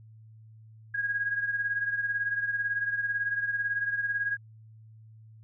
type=beating tone pair; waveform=sine; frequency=1640 / 1658 Hz; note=G#6 / G#6; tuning=-22 / -3 cents; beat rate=18 Hz; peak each=-28 / -34 dBFS; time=0.94-4.37 s; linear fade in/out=10 ms; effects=added 110 Hz sine -49 dBFS peak until 5.43 s